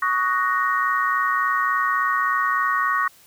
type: chord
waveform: sine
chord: D# minor seventh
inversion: third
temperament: equal with one note detuned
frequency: 1121 / 1244.5 / 1480 / 1864.7 Hz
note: C#6 / D#6 / F#6 / A#6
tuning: +19 / 0 / 0 / 0 cents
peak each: -21 / -27 / -27 / -24 dBFS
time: 0.02-3.08 s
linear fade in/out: 5 ms
effects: white hiss -52 dBFS RMS until 3.26 s